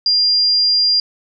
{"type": "tone", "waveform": "sine", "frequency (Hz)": 4800, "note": "D8", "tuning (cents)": 37, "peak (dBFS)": -11, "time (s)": [0.06, 1], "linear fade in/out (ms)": 2, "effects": []}